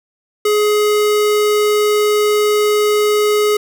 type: tone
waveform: square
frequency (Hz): 419.9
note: G#4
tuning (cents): +19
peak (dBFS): -12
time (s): 0.45-3.57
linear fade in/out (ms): 5
effects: none